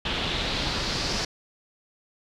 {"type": "noise with low-pass filter sweep", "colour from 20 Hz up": "pink", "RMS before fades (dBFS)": -28, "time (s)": [0.05, 1.25], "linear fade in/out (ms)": 5, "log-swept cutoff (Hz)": [3300, 5300], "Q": 3, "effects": []}